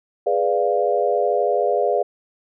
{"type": "chord", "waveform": "sine", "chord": "G# diminished seventh", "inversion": "none", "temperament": "equal", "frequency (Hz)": [415.3, 493.9, 587.3, 698.5], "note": ["G#4", "B4", "D5", "F5"], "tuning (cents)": [0, 0, 0, 0], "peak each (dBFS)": -22, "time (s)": [0.26, 2.03], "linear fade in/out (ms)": 10, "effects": []}